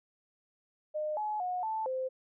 sine tone with pitch steps, 610 / 849 / 726 / 879 / 519 Hz, D#5 / G#5 / F#5 / A5 / C5, -34 / +38 / -33 / -2 / -14 cents, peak -31 dBFS, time 0.94-2.09 s, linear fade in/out 20 ms, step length 230 ms, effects none

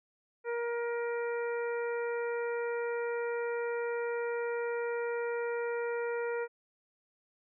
harmonic tone, 472 Hz, A#4, 22 cents sharp, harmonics 1 / 2 / 3 / 4 / 5, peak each -32 / -42 / -42 / -45 / -48 dBFS, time 0.44-6.48 s, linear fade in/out 50 ms, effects none

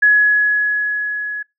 sine tone with level ramp, 1686 Hz, G#6, 26 cents sharp, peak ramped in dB -7 to -22 dBFS, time 0.02-1.43 s, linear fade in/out 10 ms, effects noise-tail reverb RT60 0.2 s tail -26 dB re dry

